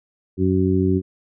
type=harmonic tone; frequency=93.5 Hz; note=F#2; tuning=19 cents sharp; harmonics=1 / 2 / 3 / 4; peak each=-21 / -21 / -21 / -21 dBFS; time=0.37-1.02 s; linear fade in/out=50 ms; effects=none